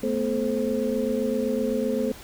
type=tone cluster; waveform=sine; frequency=221.4 / 249.2 / 432.8 / 525 Hz; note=A3 / B3 / A4 / C5; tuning=+11 / +16 / -29 / +6 cents; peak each=-28 dBFS; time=0.03-2.12 s; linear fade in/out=5 ms; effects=pink hiss -44 dBFS RMS until 2.23 s

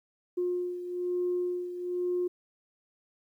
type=beating tone pair; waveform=sine; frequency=356.9 / 358 Hz; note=F4 / F4; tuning=+38 / +43 cents; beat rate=1.1 Hz; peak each=-29 / -35 dBFS; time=0.37-2.28 s; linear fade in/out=10 ms; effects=tanh soft clip ceiling -21 dBFS + 11-bit

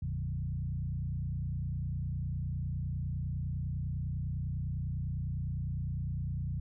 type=tone with frequency modulation; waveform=sine; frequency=108.5 Hz; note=A2; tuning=24 cents flat; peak=-32 dBFS; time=0.02-6.6 s; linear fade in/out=5 ms; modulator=29.9 Hz; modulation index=1.7; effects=none

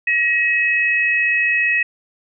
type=tone pair together; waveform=sine; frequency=1902.4 / 2563 Hz; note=A#6 / E7; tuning=+35 / -49 cents; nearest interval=perfect fourth; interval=516 cents; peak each=-17 dBFS; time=0.07-1.83 s; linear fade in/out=5 ms; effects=none

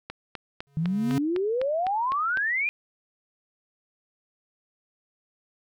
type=click train; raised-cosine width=0.3 ms; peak=-18 dBFS; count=10; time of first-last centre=0.1-2.373 s; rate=3.96 Hz
type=tone with exponential growth; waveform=square; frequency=140.7 Hz; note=C#3; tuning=26 cents sharp; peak=-25 dBFS; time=0.67-1.18 s; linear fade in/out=0 ms; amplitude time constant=110 ms
type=exponential sweep; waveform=sine; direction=up; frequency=153.6 to 2472 Hz; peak=-23 dBFS; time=0.77-2.69 s; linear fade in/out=0 ms
effects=none

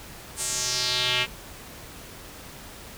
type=tone with band-pass filter sweep; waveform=square; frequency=125 Hz; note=B2; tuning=21 cents sharp; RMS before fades=-26 dBFS; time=0.36-1.27 s; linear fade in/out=50 ms; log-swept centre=9000 to 2600 Hz; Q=3; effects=pink hiss -43 dBFS RMS until 2.97 s

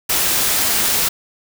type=noise; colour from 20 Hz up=white; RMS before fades=-17 dBFS; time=0.09-1.09 s; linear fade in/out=10 ms; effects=none

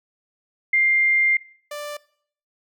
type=tone pair in turn; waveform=sine / sawtooth; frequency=2100 / 589.3 Hz; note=C7 / D5; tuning=+6 / +6 cents; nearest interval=octave + minor seventh; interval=2200 cents; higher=first; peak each=-15 / -26 dBFS; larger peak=first; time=0.73-1.37 / 1.71-1.97 s; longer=first; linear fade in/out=5 ms; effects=noise-tail reverb RT60 0.6 s tail -21 dB re dry

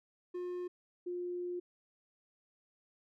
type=tone pair in turn; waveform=triangle / sine; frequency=357.5 / 354.8 Hz; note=F4 / F4; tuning=+41 / +27 cents; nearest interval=unison; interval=14 cents; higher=first; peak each=-35 / -36 dBFS; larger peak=first; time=0.34-0.68 / 1.06-1.6 s; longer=second; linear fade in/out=10 ms; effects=none

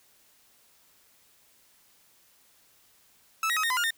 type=tone with pitch steps; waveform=30% pulse; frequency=1310 / 1897 / 1271 / 1846 / 1012 / 1419 / 1825 Hz; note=E6 / A#6 / D#6 / A#6 / B5 / F6 / A#6; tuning=-11 / +30 / +36 / -17 / +42 / +27 / -37 cents; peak=-22 dBFS; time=3.43-3.906 s; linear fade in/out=2 ms; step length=68 ms; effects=white hiss -62 dBFS RMS until 3.97 s

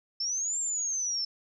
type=linear two-way sweep; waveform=sine; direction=up then down; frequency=5274 to 7459 to 5274 Hz; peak=-28 dBFS; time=0.2-1.25 s; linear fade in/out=5 ms; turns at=0.59 s; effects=none

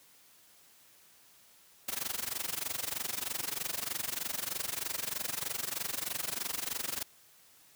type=noise with amplitude modulation; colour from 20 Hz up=white; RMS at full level=-33 dBFS; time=1.88-7.03 s; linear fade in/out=5 ms; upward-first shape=sine; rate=23.2 Hz; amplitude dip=90%; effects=white hiss -61 dBFS RMS until 7.75 s + high-pass 60 Hz 12 dB/octave

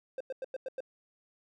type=tone bursts; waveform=triangle; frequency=523.3 Hz; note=C5; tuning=in tune; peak=-32 dBFS; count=6; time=0.18-0.805 s; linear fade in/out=2 ms; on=25 ms; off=95 ms; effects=none

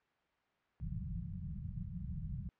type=low-pass noise; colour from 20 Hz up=white; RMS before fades=-42 dBFS; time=0.8-2.49 s; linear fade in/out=0 ms; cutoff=190 Hz; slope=96 dB/octave; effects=white hiss -75 dBFS RMS until 2.59 s + low-pass 2000 Hz 12 dB/octave

